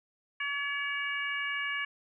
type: harmonic tone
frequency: 568 Hz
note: C#5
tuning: 42 cents sharp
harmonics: 2 / 3 / 4 / 5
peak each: -40 / -34 / -35 / -39 dBFS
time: 0.4-1.85 s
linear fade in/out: 5 ms
effects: none